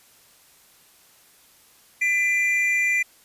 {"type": "tone pair together", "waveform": "triangle", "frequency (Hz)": [2005, 2379], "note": ["B6", "D7"], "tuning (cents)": [26, 22], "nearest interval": "minor third", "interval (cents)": 296, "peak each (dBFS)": -20, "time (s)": [2.01, 3.03], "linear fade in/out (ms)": 10, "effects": ["white hiss -55 dBFS RMS until 3.24 s", "resampled to 32000 Hz"]}